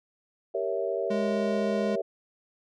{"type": "chord", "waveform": "sine", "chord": "G diminished seventh", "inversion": "none", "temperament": "equal with one note detuned", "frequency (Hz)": [392, 466.2, 556.9, 659.3], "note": ["G4", "Bb4", "Db5", "Fb5"], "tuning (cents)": [0, 0, 8, 0], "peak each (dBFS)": -32, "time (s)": [0.54, 2.02], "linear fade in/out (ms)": 10}
{"type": "tone", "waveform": "square", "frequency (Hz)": 207.7, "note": "G#3", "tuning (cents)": 0, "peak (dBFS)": -29, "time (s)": [1.1, 1.96], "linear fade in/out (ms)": 10}
{"effects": ["low-pass 5000 Hz 12 dB/octave"]}